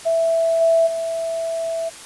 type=tone with level steps; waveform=sine; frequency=660 Hz; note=E5; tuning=2 cents sharp; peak=-15 / -12 / -21 dBFS; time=0.05-1.9 s; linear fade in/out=20 ms; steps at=0.6 / 0.86 s; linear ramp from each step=20 ms; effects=white hiss -38 dBFS RMS until 2.05 s + resampled to 24000 Hz

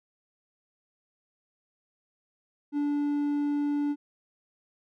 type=tone; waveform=triangle; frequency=290.3 Hz; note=D4; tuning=20 cents flat; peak=-23 dBFS; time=2.72-3.96 s; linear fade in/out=50 ms; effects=none

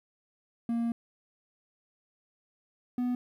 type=tone pair in turn; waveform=triangle; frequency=233.1 / 247 Hz; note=A#3 / B3; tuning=0 / 0 cents; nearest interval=minor second; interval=100 cents; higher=second; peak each=-25 / -25 dBFS; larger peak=neither; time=0.69-0.92 / 2.98-3.15 s; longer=first; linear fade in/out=2 ms; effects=11-bit

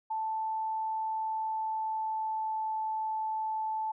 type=tone with pitch glide; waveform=sine; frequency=880 to 874.4 Hz; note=A5 to A5; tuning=0 to -11 cents; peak=-30 dBFS; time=0.1-3.92 s; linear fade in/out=10 ms; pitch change=-11 cents; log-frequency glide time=1.08-2.83 s; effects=none

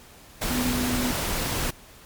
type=tone in noise; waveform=sine; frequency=248.1 Hz; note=B3; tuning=8 cents sharp; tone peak=-25 dBFS; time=0.5-1.12 s; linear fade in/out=10 ms; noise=pink; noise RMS=-27 dBFS; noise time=0.41-1.71 s; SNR=-1 dB; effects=pink hiss -49 dBFS RMS until 2.05 s + MP3 96 kbps

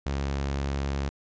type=tone; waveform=sawtooth; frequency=69.3 Hz; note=C#2; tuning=in tune; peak=-23 dBFS; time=0.06-1.09 s; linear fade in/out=0 ms; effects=resampled to 16000 Hz

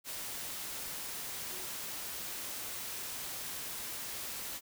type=tone in noise; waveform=sine; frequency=370 Hz; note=F#4; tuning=in tune; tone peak=-52 dBFS; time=1.48-1.68 s; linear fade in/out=50 ms; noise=white; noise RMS=-41 dBFS; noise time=0.04-4.61 s; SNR=-14 dB; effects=none

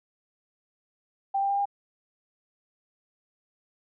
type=tone with pitch steps; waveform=sine; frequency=787 / 792.9 / 798.9 / 804.9 Hz; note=G5 / G5 / G5 / G5; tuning=+7 / +20 / +33 / +46 cents; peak=-23 dBFS; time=1.34-1.656 s; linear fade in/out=10 ms; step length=79 ms; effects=none

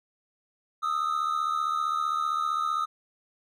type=tone pair together; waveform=triangle; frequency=1236.6 / 1312 Hz; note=D#6 / E6; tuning=-11 / -9 cents; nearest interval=minor second; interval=102 cents; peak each=-25 / -28 dBFS; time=0.82-2.86 s; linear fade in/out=20 ms; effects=none

